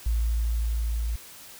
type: tone with level ramp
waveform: sine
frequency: 56.4 Hz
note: A1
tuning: 44 cents sharp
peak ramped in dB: -21 to -25 dBFS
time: 0.06-1.16 s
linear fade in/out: 5 ms
effects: white hiss -46 dBFS RMS until 1.59 s